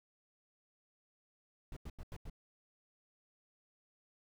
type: noise bursts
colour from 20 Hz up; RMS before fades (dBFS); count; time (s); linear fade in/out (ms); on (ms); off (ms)
brown; -45; 5; 1.72-2.298; 2; 46; 87
effects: none